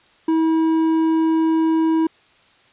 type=tone with hard clipping; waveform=sine; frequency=322.2 Hz; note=E4; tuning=39 cents flat; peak=-16 dBFS; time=0.28-2.07 s; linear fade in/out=5 ms; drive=6 dB; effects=white hiss -54 dBFS RMS until 2.72 s + resampled to 8000 Hz